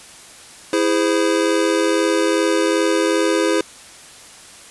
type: chord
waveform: square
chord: E augmented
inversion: none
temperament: just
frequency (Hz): 329.6 / 412 / 515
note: E4 / G#4 / B#4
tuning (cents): 0 / -14 / -28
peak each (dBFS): -19 / -21 / -21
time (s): 0.73-3.61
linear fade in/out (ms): 2
effects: white hiss -41 dBFS RMS until 4.7 s + resampled to 24000 Hz